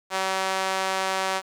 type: tone with high-pass filter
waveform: sawtooth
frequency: 190.2 Hz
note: F#3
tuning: 48 cents sharp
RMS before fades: -26 dBFS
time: 0.1-1.42 s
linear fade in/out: 50 ms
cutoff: 740 Hz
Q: 1.1
effects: low-pass 9000 Hz 12 dB/octave + 8-bit